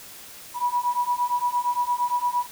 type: beating tone pair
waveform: sine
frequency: 970 / 978.7 Hz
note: B5 / B5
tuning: -31 / -16 cents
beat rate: 8.7 Hz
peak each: -25 / -24 dBFS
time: 0.54-2.47 s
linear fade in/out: 50 ms
effects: white hiss -43 dBFS RMS until 2.51 s